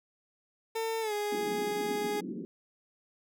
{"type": "tone with pitch glide", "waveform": "30% pulse", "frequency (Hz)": [450, 415], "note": ["A4", "G#4"], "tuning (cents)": [39, -1], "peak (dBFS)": -28, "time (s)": [0.75, 2.21], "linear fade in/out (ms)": 10, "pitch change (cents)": -140, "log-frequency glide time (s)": [1.01, 1.13]}
{"type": "band-pass noise", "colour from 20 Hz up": "pink", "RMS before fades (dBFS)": -39, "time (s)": [1.32, 2.45], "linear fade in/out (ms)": 0, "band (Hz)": [190, 380], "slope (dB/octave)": 48}
{"effects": []}